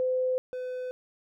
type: tone pair in turn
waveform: sine / triangle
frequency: 511 / 505.1 Hz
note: C5 / B4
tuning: -41 / +39 cents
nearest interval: unison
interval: 20 cents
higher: first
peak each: -24 / -30 dBFS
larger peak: first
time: 0-0.38 / 0.53-0.91 s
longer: neither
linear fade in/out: 0 ms
effects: none